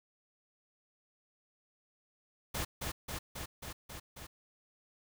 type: noise with echo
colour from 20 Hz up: pink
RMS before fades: -36 dBFS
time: 2.54-2.65 s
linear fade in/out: 10 ms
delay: 270 ms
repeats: 6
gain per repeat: -2 dB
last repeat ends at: 4.27 s
effects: none